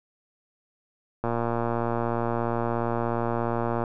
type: click train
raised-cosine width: 1 ms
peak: -13 dBFS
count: 305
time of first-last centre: 1.24-3.838 s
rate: 117 Hz
effects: none